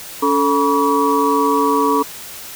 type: tone cluster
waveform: sine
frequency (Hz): 282.2 / 439.9 / 969 / 1137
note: C#4 / A4 / B5 / C#6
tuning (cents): +31 / 0 / -33 / +44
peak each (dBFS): -18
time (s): 0.22-2.03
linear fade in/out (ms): 10
effects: white hiss -33 dBFS RMS until 2.55 s